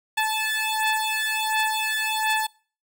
15% pulse beating tone pair, 870 / 871.4 Hz, A5 / A5, -20 / -17 cents, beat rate 1.4 Hz, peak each -19 dBFS, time 0.17-2.47 s, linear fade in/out 10 ms, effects noise-tail reverb RT60 0.4 s tail -23 dB re dry

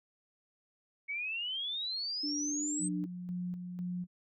sine exponential sweep, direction up, 2218 to 8372 Hz, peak -34 dBFS, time 1.08-2.89 s, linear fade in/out 20 ms
sine tone with pitch glide, 293.7 to 297.3 Hz, D4 to D4, 0 to +21 cents, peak -35 dBFS, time 2.23-3.06 s, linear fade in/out 10 ms, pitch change +21 cents, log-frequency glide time 2.56-2.67 s
sine tone with tremolo, 178.8 Hz, F3, 41 cents sharp, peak -34 dBFS, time 2.79-4.07 s, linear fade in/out 50 ms, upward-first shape square, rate 2 Hz, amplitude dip 45%
effects none

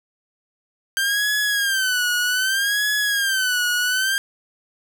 sawtooth tone with vibrato, 1569 Hz, G6, 1 cent sharp, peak -15 dBFS, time 0.97-4.18 s, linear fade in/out 0 ms, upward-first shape sine, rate 0.64 Hz, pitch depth 130 cents each way, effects none

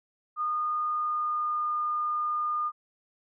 sine tone with pitch glide, 1224 to 1215.5 Hz, D#6 to D#6, -29 to -41 cents, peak -26 dBFS, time 0.36-2.72 s, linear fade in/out 50 ms, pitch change -12 cents, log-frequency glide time 0.88-1.75 s, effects none

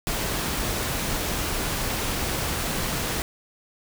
pink noise, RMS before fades -27 dBFS, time 0.07-3.22 s, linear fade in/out 0 ms, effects none

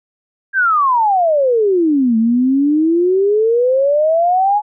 sine exponential two-way sweep, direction down then up, 1625 to 220 to 851 Hz, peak -10 dBFS, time 0.53-4.62 s, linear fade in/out 50 ms, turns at 2.17 s, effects none

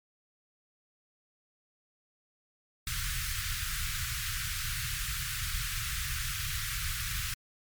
pink band-stop noise, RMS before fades -34 dBFS, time 2.87-7.34 s, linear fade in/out 2 ms, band 140 to 1300 Hz, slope 48 dB/octave, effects MP3 96 kbps

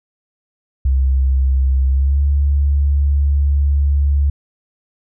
sine tone with pitch glide, 66.2 to 70.95 Hz, C2 to C#2, +21 to +41 cents, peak -11 dBFS, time 0.85-4.3 s, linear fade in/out 5 ms, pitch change +120 cents, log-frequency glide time 1.89-2.22 s, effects none

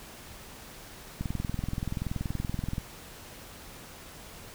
click train, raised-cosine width 5 ms, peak -19 dBFS, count 34, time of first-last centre 1.21-2.781 s, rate 21 Hz, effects pink hiss -47 dBFS RMS until 4.54 s

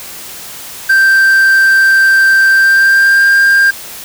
triangle tone with pitch glide, 1568 to 1596.3 Hz, G6 to G6, 0 to +31 cents, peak -3 dBFS, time 0.89-3.71 s, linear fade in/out 10 ms, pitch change +31 cents, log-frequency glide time 2.51-3.28 s, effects white hiss -28 dBFS RMS until 4.04 s

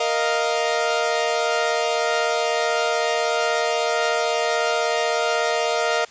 sawtooth chord, Bb suspended fourth, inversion none, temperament equal, 466.2 / 622.3 / 698.5 Hz, Bb4 / Eb5 / F5, 0 / 0 / 0 cents, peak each -20 dBFS, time 0-6.05 s, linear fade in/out 5 ms, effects white hiss -46 dBFS RMS until 6.1 s + resampled to 16000 Hz

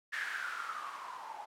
violet noise with low-pass filter sweep, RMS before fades -41 dBFS, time 0.12-1.46 s, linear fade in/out 20 ms, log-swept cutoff 1800 to 820 Hz, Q 8.7, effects none

